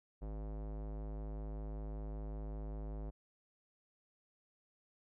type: tone with low-pass filter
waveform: square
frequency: 52.6 Hz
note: G#1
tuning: 23 cents sharp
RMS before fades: -43 dBFS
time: 0.21-3.11 s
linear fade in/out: 20 ms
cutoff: 670 Hz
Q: 1.2
effects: none